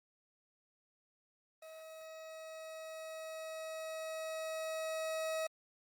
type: tone with level ramp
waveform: 40% pulse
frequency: 638 Hz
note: D#5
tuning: 43 cents sharp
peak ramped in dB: -49 to -34 dBFS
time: 1.62-5.47 s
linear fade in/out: 5 ms
effects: Opus 24 kbps